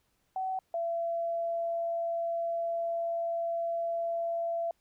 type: tone pair in turn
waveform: sine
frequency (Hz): 756 / 674.8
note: F#5 / E5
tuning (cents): +37 / +40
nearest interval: major second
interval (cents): 197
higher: first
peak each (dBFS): -30 / -29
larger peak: second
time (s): 0.36-0.59 / 0.74-4.71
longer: second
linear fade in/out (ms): 2
effects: pink hiss -74 dBFS RMS until 4.8 s